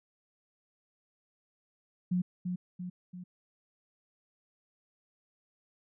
sine tone with echo, 180 Hz, F#3, 47 cents flat, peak -26 dBFS, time 2.11-2.22 s, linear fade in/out 10 ms, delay 340 ms, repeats 3, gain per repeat -5 dB, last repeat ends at 3.24 s, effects none

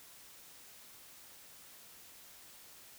silence, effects white hiss -56 dBFS RMS until 2.98 s

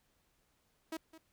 sawtooth tone with echo, 321.3 Hz, E4, 44 cents flat, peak -34 dBFS, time 0.92-0.97 s, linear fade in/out 5 ms, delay 210 ms, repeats 1, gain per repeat -15 dB, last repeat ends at 1.18 s, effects pink hiss -75 dBFS RMS until 1.32 s

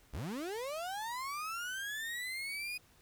35% pulse linear sweep, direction up, 45.95 to 2490 Hz, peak -36 dBFS, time 0.13-2.78 s, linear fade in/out 10 ms, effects pink hiss -65 dBFS RMS until 3.01 s

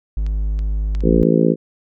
triangle tone, 51.8 Hz, G#1, 4 cents flat, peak -15 dBFS, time 0.17-1.23 s, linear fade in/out 0 ms
clicks, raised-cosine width 0.2 ms, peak -23 / -24 / -18 / -25 dBFS, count 4, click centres 0.265 / 0.591 / 0.95 / 1.006 s
harmonic tone, 56 Hz, A1, 31 cents sharp, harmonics 3 / 4 / 5 / 6 / 7 / 8 / 9, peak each -17 / -18 / -19 / -20 / -20 / -21 / -22 dBFS, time 1.02-1.56 s, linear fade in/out 50 ms
effects none

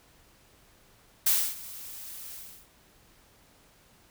blue noise with ADSR envelope, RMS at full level -22 dBFS, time 1.26-2.68 s, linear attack 7 ms, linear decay 280 ms, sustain -20 dB, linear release 340 ms, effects pink hiss -60 dBFS RMS until 4.1 s

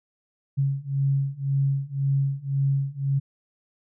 sine beating tone pair, 136.9 / 138.8 Hz, C#3 / C#3, -21 / +3 cents, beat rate 1.9 Hz, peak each -25 / -24 dBFS, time 0.57-3.2 s, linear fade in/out 20 ms, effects none

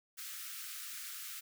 white high-pass noise, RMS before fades -45 dBFS, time 0.17-1.41 s, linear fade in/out 20 ms, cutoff 1200 Hz, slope 96 dB/octave, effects none

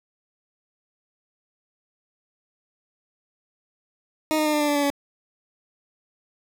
20% pulse tone with pitch steps, 311.1 / 307 / 302.9 / 298.9 / 295 / 291.1 / 287.3 / 283.5 Hz, D#4 / D#4 / D#4 / D4 / D4 / D4 / D4 / C#4, 0 / -23 / -46 / +31 / +8 / -15 / -38 / +39 cents, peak -15 dBFS, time 4.31-4.902 s, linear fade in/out 0 ms, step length 74 ms, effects none

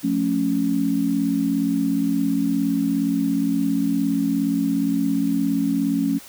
sine chord, F augmented, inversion none, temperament equal with one note detuned, 177.87 / 220 / 277.2 Hz, F3 / A3 / C#4, +32 / 0 / 0 cents, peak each -26 / -24 / -20 dBFS, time 0.03-6.19 s, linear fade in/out 20 ms, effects white hiss -43 dBFS RMS until 6.28 s

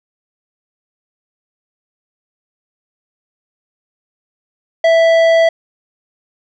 sine tone with tanh clipping, 659.3 Hz, E5, in tune, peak -9 dBFS, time 4.84-5.49 s, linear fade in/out 5 ms, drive 12 dB, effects none

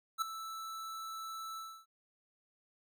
square tone with ADSR envelope, 1318.5 Hz, E6, in tune, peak -29 dBFS, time 0.18-1.86 s, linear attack 38 ms, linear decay 6 ms, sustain -13 dB, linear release 290 ms, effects none

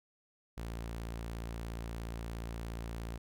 sawtooth tone, 57 Hz, A#1, 38 cents flat, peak -35 dBFS, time 0.57-3.18 s, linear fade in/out 10 ms, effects none

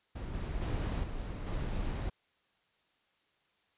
brown noise with level steps, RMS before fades -40 / -37 / -33 / -39 / -35 dBFS, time 0.15-2.1 s, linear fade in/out 10 ms, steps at 0.33 / 0.61 / 1.03 / 1.46 s, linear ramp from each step 10 ms, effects white hiss -73 dBFS RMS until 3.77 s + resampled to 8000 Hz

